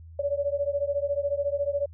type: beating tone pair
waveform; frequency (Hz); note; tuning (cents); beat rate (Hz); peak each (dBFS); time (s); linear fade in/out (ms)
sine; 563 / 577; C#5 / D5; +27 / -31; 14; -27 / -28; 0.19-1.86; 5
effects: added 82 Hz sine -43 dBFS peak until 1.93 s